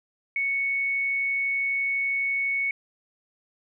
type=tone; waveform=sine; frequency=2217 Hz; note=C#7; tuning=in tune; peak=-23 dBFS; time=0.36-2.71 s; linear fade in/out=2 ms; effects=none